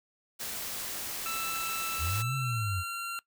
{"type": "noise", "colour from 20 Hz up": "white", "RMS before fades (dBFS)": -37, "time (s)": [0.39, 2.23], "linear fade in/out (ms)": 20}
{"type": "tone with pitch glide", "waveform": "25% pulse", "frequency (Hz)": [1327, 1375.4], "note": ["E6", "F6"], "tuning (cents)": [11, -27], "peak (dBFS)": -30, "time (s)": [1.26, 3.19], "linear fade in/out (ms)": 0, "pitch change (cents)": 62, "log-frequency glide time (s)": [2.24, 2.74]}
{"type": "linear two-way sweep", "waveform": "sine", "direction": "up then down", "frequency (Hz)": [71.1, 136, 85.8], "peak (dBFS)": -30, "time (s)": [1.98, 2.84], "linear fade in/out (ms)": 50, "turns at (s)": 2.35}
{"effects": ["noise-tail reverb RT60 0.1 s tail -20 dB re dry"]}